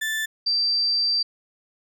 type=tone pair in turn; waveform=35% pulse / sine; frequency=1760 / 4685 Hz; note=A6 / D8; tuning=0 / -5 cents; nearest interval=octave + perfect fourth; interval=1695 cents; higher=second; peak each=-22 / -19 dBFS; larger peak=second; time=0.01-0.26 / 0.46-1.23 s; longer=second; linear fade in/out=10 ms; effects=none